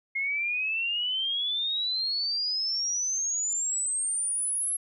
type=exponential sweep; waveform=sine; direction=up; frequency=2140 to 11175 Hz; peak=-26 dBFS; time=0.15-4.77 s; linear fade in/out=10 ms; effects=none